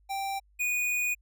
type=tone pair in turn; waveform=square; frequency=784 / 2465 Hz; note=G5 / D#7; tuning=0 / -17 cents; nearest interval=octave + minor sixth; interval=1983 cents; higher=second; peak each=-31 / -27 dBFS; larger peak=second; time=0.09-0.4 / 0.59-1.15 s; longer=second; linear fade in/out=20 ms; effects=added 50 Hz sine -60 dBFS peak until 1.21 s